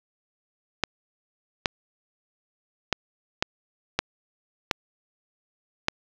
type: clicks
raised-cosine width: 0.2 ms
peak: -3 dBFS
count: 7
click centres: 0.837 / 1.658 / 2.927 / 3.425 / 3.99 / 4.712 / 5.884 s
effects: low-pass 5000 Hz 12 dB/octave + 7-bit